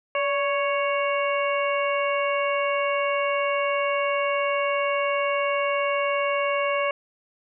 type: harmonic tone with a mistuned harmonic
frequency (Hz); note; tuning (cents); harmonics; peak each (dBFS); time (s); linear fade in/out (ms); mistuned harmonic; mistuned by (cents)
555; C#5; +2; 1 / 2 / 3 / 4 / 5; -24 / -27 / -35 / -30 / -32; 0.15-6.91; 2; 1; +55
effects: none